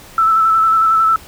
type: tone with vibrato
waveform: sine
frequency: 1318.5 Hz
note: E6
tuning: in tune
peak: -9 dBFS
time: 0.18-1.16 s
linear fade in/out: 2 ms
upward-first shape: square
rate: 11 Hz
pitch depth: 18 cents each way
effects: pink hiss -39 dBFS RMS until 1.27 s